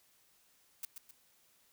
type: noise with echo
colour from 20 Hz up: blue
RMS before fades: -40 dBFS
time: 0.83-0.85 s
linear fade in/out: 2 ms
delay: 130 ms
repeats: 2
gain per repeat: -7 dB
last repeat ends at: 1.11 s
effects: white hiss -69 dBFS RMS until 1.72 s